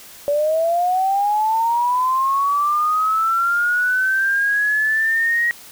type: linear sweep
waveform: sine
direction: up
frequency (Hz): 570 to 1900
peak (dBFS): -15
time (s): 0.28-5.51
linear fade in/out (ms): 0
effects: white hiss -41 dBFS RMS until 5.71 s